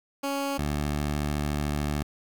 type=tone pair in turn; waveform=15% pulse; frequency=278.1 / 73.66 Hz; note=C#4 / D2; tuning=+6 / +6 cents; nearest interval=octave + major seventh; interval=2300 cents; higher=first; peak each=-21 / -20 dBFS; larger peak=second; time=0.23-0.58 / 0.58-2.03 s; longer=second; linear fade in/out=10 ms; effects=9-bit